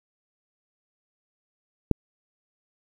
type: click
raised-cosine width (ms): 3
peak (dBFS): -6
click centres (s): 1.913
effects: 8-bit